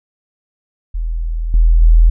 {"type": "tone with level steps", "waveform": "sine", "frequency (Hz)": 40.93, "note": "E1", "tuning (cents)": -12, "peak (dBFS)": [-16, -6, -4], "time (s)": [0.94, 2.1], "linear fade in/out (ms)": 10, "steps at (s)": [1.54, 1.82], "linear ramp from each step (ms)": 2, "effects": []}